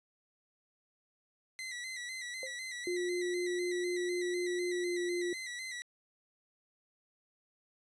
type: tone with vibrato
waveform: sawtooth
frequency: 2000 Hz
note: B6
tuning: 21 cents sharp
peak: -36 dBFS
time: 1.59-5.82 s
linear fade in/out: 0 ms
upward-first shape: square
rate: 4 Hz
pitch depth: 51 cents each way
type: tone with exponential decay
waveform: sine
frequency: 525 Hz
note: C5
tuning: 6 cents sharp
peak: -37 dBFS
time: 2.43-2.58 s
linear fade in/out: 1 ms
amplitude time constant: 32 ms
type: tone with pitch glide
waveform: sine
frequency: 356.3 to 352.6 Hz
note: F4 to F4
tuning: +35 to +17 cents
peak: -32 dBFS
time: 2.87-5.33 s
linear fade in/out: 2 ms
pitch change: -18 cents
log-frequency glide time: 4.78-4.92 s
effects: resampled to 22050 Hz